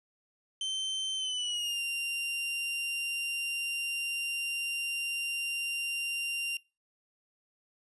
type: tone with pitch glide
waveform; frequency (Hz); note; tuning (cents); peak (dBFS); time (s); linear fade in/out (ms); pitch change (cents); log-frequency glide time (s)
40% pulse; 3100 to 2778; G7 to F7; -20 to -10; -30; 0.61-6.57; 2; -190; 1.16-1.81
effects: noise-tail reverb RT60 0.3 s tail -26 dB re dry + resampled to 24000 Hz